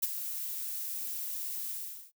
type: noise with ADSR envelope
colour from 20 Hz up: violet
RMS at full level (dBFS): -26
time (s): 0.02-2.12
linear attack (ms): 16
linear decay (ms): 25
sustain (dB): -11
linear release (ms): 410
effects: noise-tail reverb RT60 0.1 s tail -23 dB re dry